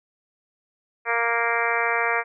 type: harmonic tone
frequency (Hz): 233.1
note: A#3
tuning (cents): 0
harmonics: 2 / 3 / 4 / 5 / 6 / 7 / 8 / 9 / 10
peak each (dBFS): -29 / -29 / -29 / -29 / -29 / -29 / -29 / -29 / -29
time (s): 1.05-2.24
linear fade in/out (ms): 50
effects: none